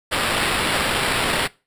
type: noise with sample-and-hold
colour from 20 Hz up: violet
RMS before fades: -21 dBFS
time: 0.11-1.48 s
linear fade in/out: 20 ms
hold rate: 6300 Hz
effects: noise-tail reverb RT60 0.3 s tail -22 dB re dry + resampled to 32000 Hz